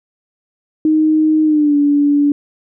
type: tone with pitch glide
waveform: sine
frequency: 311.1 to 288.6 Hz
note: D#4 to D4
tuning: 0 to -30 cents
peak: -9 dBFS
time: 0.85-2.32 s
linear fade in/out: 2 ms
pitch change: -130 cents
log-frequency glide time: 1.44-1.76 s
effects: none